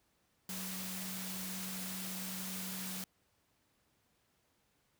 sine tone in noise, 187.2 Hz, F#3, 20 cents sharp, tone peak -44 dBFS, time 0.49-3.04 s, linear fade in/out 2 ms, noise white, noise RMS -43 dBFS, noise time 0.49-3.04 s, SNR -4 dB, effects pink hiss -75 dBFS RMS until 4.99 s + high-pass 60 Hz 12 dB/octave

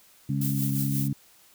harmonic tone, 69.3 Hz, C#2, in tune, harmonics 2 / 3 / 4, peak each -26 / -30 / -32 dBFS, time 0.29-1.13 s, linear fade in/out 5 ms
violet noise with tremolo, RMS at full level -31 dBFS, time 0.41-1.08 s, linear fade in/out 5 ms, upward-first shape triangle, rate 5.7 Hz, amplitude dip 60%
effects white hiss -57 dBFS RMS until 1.54 s

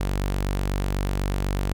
sawtooth tone, 48.08 Hz, G1, 33 cents flat, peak -19 dBFS, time 0-1.73 s, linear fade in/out 10 ms, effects none

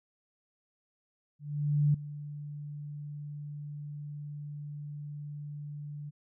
sine tone with ADSR envelope, 146.83 Hz, D3, in tune, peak -21 dBFS, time 1.39-6.11 s, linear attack 550 ms, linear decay 6 ms, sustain -17 dB, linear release 25 ms, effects none

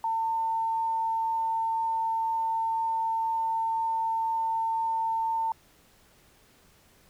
sine tone, 901 Hz, A5, 41 cents sharp, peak -25 dBFS, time 0.04-5.52 s, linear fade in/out 2 ms, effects pink hiss -60 dBFS RMS until 7.09 s

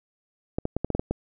clicks, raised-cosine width 2 ms, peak -12 dBFS, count 8, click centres 0.585 / 0.654 / 0.766 / 0.846 / 0.903 / 0.95 / 0.995 / 1.11 s, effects none

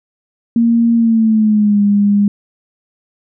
sine tone with pitch glide, 232.4 to 203.5 Hz, A#3 to G#3, -5 to -35 cents, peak -8 dBFS, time 0.56-2.28 s, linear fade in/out 2 ms, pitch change -230 cents, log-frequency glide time 0.95-1.81 s, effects none

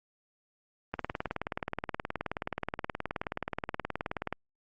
click train, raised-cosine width 0.5 ms, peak -17 dBFS, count 65, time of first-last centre 0.94-4.326 s, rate 18.9 Hz, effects Opus 32 kbps

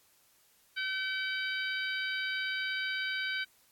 harmonic tone with a mistuned harmonic, 764 Hz, G5, 45 cents flat, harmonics 2 / 3 / 4 / 5 / 6, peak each -34 / -38 / -40 / -42 / -44 dBFS, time 0.76-3.45 s, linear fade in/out 20 ms, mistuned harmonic 6, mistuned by +30 cents, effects white hiss -66 dBFS RMS until 3.71 s + AAC 64 kbps

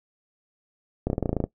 clicks, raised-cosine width 2 ms, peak -11 dBFS, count 11, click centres 1.07 / 1.101 / 1.131 / 1.181 / 1.227 / 1.258 / 1.293 / 1.33 / 1.367 / 1.403 / 1.44 s, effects noise-tail reverb RT60 0.1 s tail -17 dB re dry

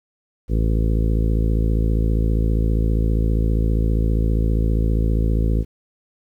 harmonic tone, 55 Hz, A1, in tune, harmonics 1 / 2 / 3 / 4 / 5 / 6 / 7 / 8 / 9, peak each -17 / -23 / -27 / -29 / -31 / -33 / -34 / -35 / -36 dBFS, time 0.48-5.65 s, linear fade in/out 50 ms, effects 9-bit

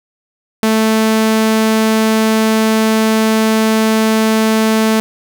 sawtooth tone, 220 Hz, A3, in tune, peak -6 dBFS, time 0.63-5 s, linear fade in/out 0 ms, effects none

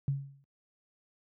sine tone with exponential decay, 138.59 Hz, C#3, in tune, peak -24 dBFS, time 0.08-0.44 s, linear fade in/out 0 ms, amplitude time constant 78 ms, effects high-pass 60 Hz 12 dB/octave

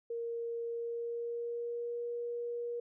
sine tone with pitch glide, 466.2 to 475.7 Hz, A#4 to A#4, 0 to +35 cents, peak -35 dBFS, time 0.1-2.8 s, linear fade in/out 5 ms, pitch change +35 cents, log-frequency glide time 0.65-2.04 s, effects none

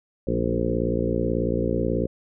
harmonic tone with a mistuned harmonic, 58.27 Hz, A#1, in tune, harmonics 1 / 2 / 3 / 4 / 5 / 6 / 7 / 8 / 9, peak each -30 / -30 / -30 / -30 / -30 / -30 / -30 / -30 / -30 dBFS, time 0.27-2.07 s, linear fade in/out 5 ms, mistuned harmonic 4, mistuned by -42 cents, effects none

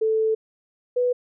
sine tone pair in turn, 440 / 493.9 Hz, A4 / B4, 0 / 0 cents, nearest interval major second, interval 200 cents, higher second, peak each -18 dBFS, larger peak neither, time 0.01-0.35 / 0.96-1.13 s, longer first, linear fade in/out 10 ms, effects none

